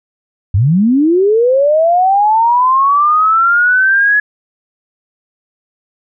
sine linear sweep, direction up, 85.4 to 1697 Hz, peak -7 dBFS, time 0.54-4.2 s, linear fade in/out 5 ms, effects none

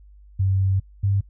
sine tone pair in turn, 96 / 99.1 Hz, G2 / G2, -36 / +19 cents, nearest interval minor second, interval 55 cents, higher second, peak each -17 dBFS, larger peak neither, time 0.39-0.8 / 1.03-1.21 s, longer first, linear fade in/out 10 ms, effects noise-tail reverb RT60 0.1 s tail -24 dB re dry + added 50 Hz sine -45 dBFS peak until 1.29 s

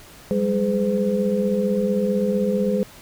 sine tone cluster, 186.7 / 202.3 / 419 / 508 Hz, F#3 / G#3 / G#4 / B4, +16 / -45 / +15 / +49 cents, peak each -30 / -21 / -25 / -23 dBFS, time 0.31-2.83 s, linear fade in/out 0 ms, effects pink hiss -45 dBFS RMS until 3.01 s

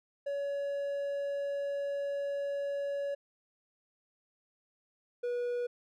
triangle tone pair in turn, 564 / 485.4 Hz, C#5 / B4, +30 / -30 cents, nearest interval minor third, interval 260 cents, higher first, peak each -30 / -29 dBFS, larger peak second, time 0.26-3.15 / 5.23-5.67 s, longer first, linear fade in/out 10 ms, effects none

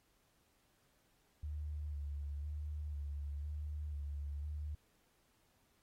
sine tone with vibrato, 73.42 Hz, D2, in tune, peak -39 dBFS, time 1.43-4.75 s, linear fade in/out 5 ms, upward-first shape square, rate 1 Hz, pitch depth 33 cents each way, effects pink hiss -75 dBFS RMS until 5.82 s + AAC 48 kbps

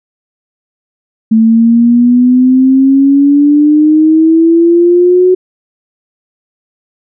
sine exponential sweep, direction up, 220.5 to 370 Hz, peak -3 dBFS, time 1.31-5.35 s, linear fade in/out 10 ms, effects none

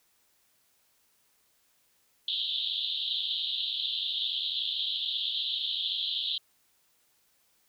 pink band-pass noise, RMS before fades -32 dBFS, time 2.28-6.38 s, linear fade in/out 2 ms, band 3100 to 4000 Hz, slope 96 dB/octave, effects white hiss -69 dBFS RMS until 7.68 s

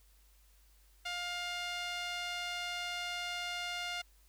sawtooth tone with band-pass filter, 706 Hz, F5, 19 cents sharp, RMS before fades -39 dBFS, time 1.05-4.02 s, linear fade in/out 10 ms, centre 2900 Hz, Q 1.1, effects added 50 Hz sine -62 dBFS peak until 4.28 s + white hiss -69 dBFS RMS until 4.28 s

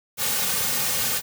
white noise with comb filter, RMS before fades -24 dBFS, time 0.17-1.22 s, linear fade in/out 50 ms, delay 3 ms, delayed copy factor -0.85, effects none

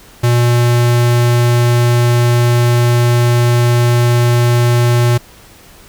square tone, 120.3 Hz, B2, 45 cents flat, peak -9 dBFS, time 0.23-5.18 s, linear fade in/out 10 ms, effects pink hiss -41 dBFS RMS until 5.88 s

